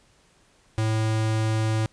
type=tone; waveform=square; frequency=110 Hz; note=A2; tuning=in tune; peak=-22 dBFS; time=0.78-1.86 s; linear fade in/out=0 ms; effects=pink hiss -60 dBFS RMS until 1.92 s + resampled to 22050 Hz